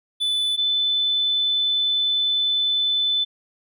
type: tone pair in turn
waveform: triangle / sine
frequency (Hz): 3490 / 3510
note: A7 / A7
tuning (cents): -15 / -5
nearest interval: unison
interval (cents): 10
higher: second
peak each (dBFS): -18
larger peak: neither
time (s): 0.2-0.57 / 0.57-3.25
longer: second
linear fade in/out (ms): 20
effects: none